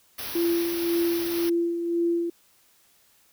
white band-stop noise, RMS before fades -34 dBFS, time 0.18-1.5 s, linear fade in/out 10 ms, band 5900 to 10000 Hz, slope 96 dB/octave
sine tone with tremolo, 340.7 Hz, F4, 43 cents flat, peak -20 dBFS, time 0.35-2.3 s, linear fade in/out 5 ms, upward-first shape sine, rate 1.9 Hz, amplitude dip 50%
effects white hiss -61 dBFS RMS until 3.32 s

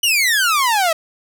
sawtooth exponential sweep, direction down, 3000 to 630 Hz, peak -10 dBFS, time 0.03-0.93 s, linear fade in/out 5 ms, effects none

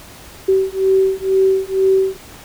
sine beating tone pair, 382 / 384.1 Hz, G4 / G4, -45 / -35 cents, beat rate 2.1 Hz, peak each -15 dBFS, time 0.48-2.17 s, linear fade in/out 10 ms, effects pink hiss -39 dBFS RMS until 2.44 s

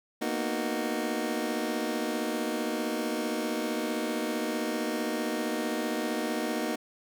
25% pulse chord, B major seventh, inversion third, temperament just, 231.5 / 246.9 / 308.7 / 370.4 Hz, A#3 / B3 / D#4 / F#4, -12 / 0 / -14 / +2 cents, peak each -30 / -33 / -29 / -33 dBFS, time 0.21-6.76 s, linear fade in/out 10 ms, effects none

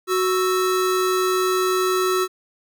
square tone pair together, 370 / 1318.5 Hz, F#4 / E6, 0 / 0 cents, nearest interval octave + minor seventh, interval 2200 cents, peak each -20 / -24 dBFS, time 0.07-2.28 s, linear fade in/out 50 ms, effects none

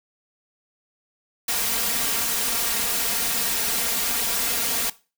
white noise with comb filter, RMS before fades -24 dBFS, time 1.48-4.9 s, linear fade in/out 5 ms, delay 4.3 ms, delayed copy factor +0.9, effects noise-tail reverb RT60 0.3 s tail -18 dB re dry

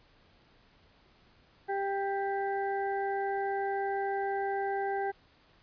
harmonic tone, 394.6 Hz, G4, 11 cents sharp, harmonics 1 / 2 / 4 / 5, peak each -33 / -32 / -40 / -47 dBFS, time 1.68-5.12 s, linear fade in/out 20 ms, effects pink hiss -63 dBFS RMS until 5.62 s + resampled to 11025 Hz

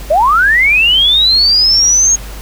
sine linear sweep, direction up, 563 to 6590 Hz, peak -6 dBFS, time 0.1-2.16 s, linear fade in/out 10 ms, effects added 50 Hz sine -25 dBFS peak until 2.41 s + pink hiss -32 dBFS RMS until 2.41 s

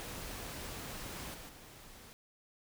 pink noise with level steps, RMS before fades -44 / -49 / -54 dBFS, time 0-2.13 s, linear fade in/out 0 ms, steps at 1.34 / 1.49 s, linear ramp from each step 2 ms, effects none

